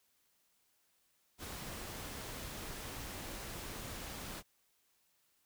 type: noise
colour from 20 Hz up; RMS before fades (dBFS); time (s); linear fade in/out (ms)
pink; -45; 1.38-4.43; 50
effects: white hiss -75 dBFS RMS until 5.45 s

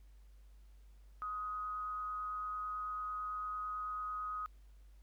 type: tone with amplitude modulation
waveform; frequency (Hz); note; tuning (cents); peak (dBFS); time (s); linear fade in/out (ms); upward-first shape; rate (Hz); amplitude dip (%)
sine; 1255; D#6; +15; -36; 1.22-4.46; 0; sine; 199; 35
effects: added 50 Hz sine -56 dBFS peak until 5.02 s + pink hiss -75 dBFS RMS until 5.02 s

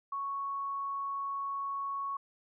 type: tone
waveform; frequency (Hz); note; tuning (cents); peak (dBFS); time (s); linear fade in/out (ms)
sine; 1108.7; C#6; 0; -33; 0.12-2.17; 5
effects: none

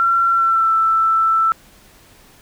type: tone with pitch glide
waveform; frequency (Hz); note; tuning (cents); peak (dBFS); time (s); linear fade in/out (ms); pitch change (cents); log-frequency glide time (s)
sine; 1361 to 1326.8; F6 to E6; -45 to +11; -12; 0-1.52; 0; -44; 0.3-0.74
effects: pink hiss -48 dBFS RMS until 2.41 s

